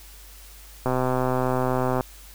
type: click train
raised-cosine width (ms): 1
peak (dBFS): -10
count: 148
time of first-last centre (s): 0.86-2.008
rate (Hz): 128
effects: added 50 Hz sine -45 dBFS peak until 2.34 s + white hiss -48 dBFS RMS until 2.34 s